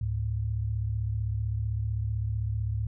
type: tone pair together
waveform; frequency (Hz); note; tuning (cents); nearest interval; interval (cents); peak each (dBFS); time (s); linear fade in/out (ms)
sine; 71 / 106.69; C#2 / G#2; +42 / +47; perfect fifth; 705; -32 / -28; 0.01-2.87; 5
effects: none